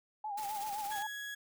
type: tone with vibrato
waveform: sine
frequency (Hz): 830.6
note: G#5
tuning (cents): 0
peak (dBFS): -36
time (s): 0.24-1.07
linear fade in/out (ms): 5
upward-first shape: sine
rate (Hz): 7.7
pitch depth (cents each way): 72
type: noise with tremolo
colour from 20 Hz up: white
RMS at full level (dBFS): -45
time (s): 0.37-1.03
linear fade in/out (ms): 10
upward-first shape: square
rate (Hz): 17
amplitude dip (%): 35
type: tone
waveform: 35% pulse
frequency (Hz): 1669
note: G#6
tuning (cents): +8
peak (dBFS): -38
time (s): 0.91-1.35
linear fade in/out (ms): 10
effects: none